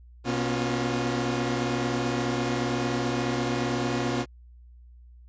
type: tone cluster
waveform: sawtooth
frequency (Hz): 124.9 / 240.8 / 274.8 / 353.7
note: B2 / B3 / C#4 / F4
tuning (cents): +20 / -44 / -15 / +22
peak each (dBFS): -27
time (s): 0.24-4.26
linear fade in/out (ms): 50
effects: added 60 Hz sine -47 dBFS peak until 5.28 s + resampled to 16000 Hz